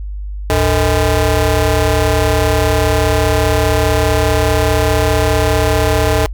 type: ring-modulated tone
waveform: 20% pulse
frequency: 185.1 Hz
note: F#3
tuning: 1 cent sharp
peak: -3 dBFS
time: 0.5-6.26 s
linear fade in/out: 0 ms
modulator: 260 Hz
effects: noise-tail reverb RT60 0.1 s tail -26 dB re dry + added 50 Hz sine -21 dBFS peak until 6.33 s